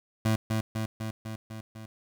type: tone with echo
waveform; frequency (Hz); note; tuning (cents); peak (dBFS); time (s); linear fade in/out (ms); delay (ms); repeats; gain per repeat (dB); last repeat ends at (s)
25% pulse; 110; A2; 0; -19; 0.25-0.36; 5; 250; 6; -3; 1.86
effects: none